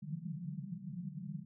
pink band-pass noise, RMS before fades -43 dBFS, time 0.02-1.45 s, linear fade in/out 10 ms, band 140 to 200 Hz, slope 96 dB/octave, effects none

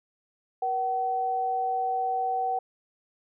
sine tone pair together, 478.3 / 759.3 Hz, A#4 / F#5, +44 / +45 cents, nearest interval minor sixth, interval 801 cents, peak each -34 / -25 dBFS, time 0.62-2.59 s, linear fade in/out 5 ms, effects none

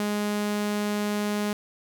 sawtooth tone, 207.7 Hz, G#3, in tune, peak -21 dBFS, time 0-1.53 s, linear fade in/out 2 ms, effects none

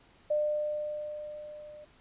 sine tone with level ramp, 600 Hz, D5, 37 cents sharp, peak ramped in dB -24 to -46 dBFS, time 0.3-1.85 s, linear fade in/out 10 ms, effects pink hiss -61 dBFS RMS until 2 s + resampled to 8000 Hz

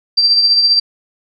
sine tone with tremolo, 4699 Hz, D8, in tune, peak -6 dBFS, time 0.17-0.8 s, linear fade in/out 10 ms, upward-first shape triangle, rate 15 Hz, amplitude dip 50%, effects none

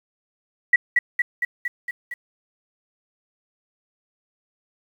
sine tone with echo, 1941 Hz, B6, 31 cents flat, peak -10 dBFS, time 0.73-0.76 s, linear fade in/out 5 ms, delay 230 ms, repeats 6, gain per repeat -3 dB, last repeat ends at 2.14 s, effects 8-bit

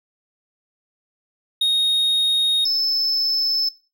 triangle tone pair in turn, 3729 / 5254 Hz, A#7 / E8, 0 / -7 cents, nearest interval tritone, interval 593 cents, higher second, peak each -14 / -16 dBFS, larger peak first, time 1.61-2.65 / 2.65-3.69 s, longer neither, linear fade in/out 5 ms, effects noise-tail reverb RT60 0.4 s tail -24 dB re dry

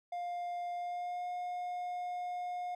triangle tone with pitch glide, 704 to 715.9 Hz, F5 to F5, +14 to +43 cents, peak -34 dBFS, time 0.12-2.75 s, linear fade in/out 5 ms, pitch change +29 cents, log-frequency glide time 0.74-1.28 s, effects none

